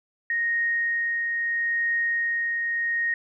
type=tone with tremolo; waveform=sine; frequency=1864.7 Hz; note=A#6; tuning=in tune; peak=-21 dBFS; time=0.3-3.14 s; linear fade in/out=2 ms; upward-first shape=triangle; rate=0.76 Hz; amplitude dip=30%; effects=none